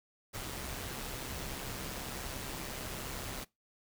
pink noise with amplitude modulation, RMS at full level -39 dBFS, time 0.33-3.45 s, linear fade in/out 20 ms, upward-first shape sine, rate 134 Hz, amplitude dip 45%, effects noise-tail reverb RT60 0.2 s tail -22 dB re dry

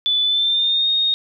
sine tone with pitch glide, 3483 to 3711 Hz, A7 to A#7, -18 to -9 cents, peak -15 dBFS, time 0.06-1.14 s, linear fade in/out 0 ms, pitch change +109 cents, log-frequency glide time 0.23-0.89 s, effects none

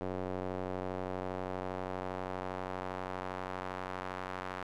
square tone with band-pass filter sweep, 46.25 Hz, F#1, in tune, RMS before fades -39 dBFS, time 0.01-4.63 s, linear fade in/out 0 ms, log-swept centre 510 to 1200 Hz, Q 1.1, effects none

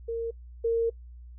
sine tone pair in turn, 460 / 460 Hz, A#4 / A#4, -23 / -23 cents, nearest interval unison, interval 0 cents, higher neither, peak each -28 / -22 dBFS, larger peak second, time 0.08-0.31 / 0.64-0.9 s, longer second, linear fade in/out 10 ms, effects noise-tail reverb RT60 0.1 s tail -23 dB re dry + added 60 Hz sine -43 dBFS peak until 1.38 s

